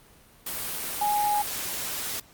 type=tone in noise; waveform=sine; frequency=830.6 Hz; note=G#5; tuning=in tune; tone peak=-22 dBFS; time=1.01-1.42 s; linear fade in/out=5 ms; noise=white; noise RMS=-32 dBFS; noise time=0.46-2.2 s; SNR=+7 dB; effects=pink hiss -55 dBFS RMS until 2.33 s + Opus 32 kbps